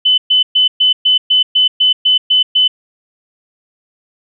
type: tone bursts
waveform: sine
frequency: 3019 Hz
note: F#7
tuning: 34 cents sharp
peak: -7 dBFS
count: 11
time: 0.05-2.68 s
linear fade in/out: 10 ms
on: 130 ms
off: 120 ms
effects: none